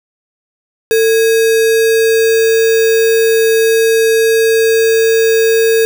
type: tone with sample-and-hold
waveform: sine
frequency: 449.8 Hz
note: A4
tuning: 38 cents sharp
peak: -7 dBFS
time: 0.91-5.85 s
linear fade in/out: 0 ms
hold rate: 2100 Hz
effects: none